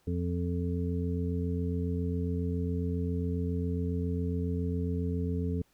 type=harmonic tone; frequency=87.31 Hz; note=F2; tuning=in tune; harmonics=1 / 2 / 3 / 5; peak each=-31 / -34 / -36 / -38 dBFS; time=0.07-5.62 s; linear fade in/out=5 ms; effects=pink hiss -69 dBFS RMS until 5.73 s